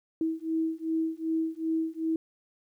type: beating tone pair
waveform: sine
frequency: 321.5 / 324.1 Hz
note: E4 / E4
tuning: -43 / -29 cents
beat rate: 2.6 Hz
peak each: -30 dBFS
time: 0.21-2.16 s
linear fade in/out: 2 ms
effects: 11-bit